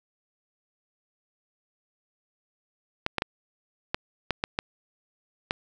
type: clicks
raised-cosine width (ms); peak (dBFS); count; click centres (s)
0.3; -9; 8; 3.064 / 3.183 / 3.221 / 3.945 / 4.307 / 4.439 / 4.589 / 5.509
effects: none